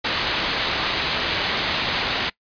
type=low-pass noise; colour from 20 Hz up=white; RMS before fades=-24 dBFS; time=0.04-2.3 s; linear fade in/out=10 ms; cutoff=4500 Hz; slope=48 dB/octave; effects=noise-tail reverb RT60 0.1 s tail -21 dB re dry + resampled to 11025 Hz